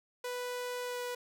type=tone with pitch glide; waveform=sawtooth; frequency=493.8 to 490.7 Hz; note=B4 to B4; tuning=0 to -11 cents; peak=-32 dBFS; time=0.24-1.15 s; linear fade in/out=5 ms; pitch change=-11 cents; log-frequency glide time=0.84-0.99 s; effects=none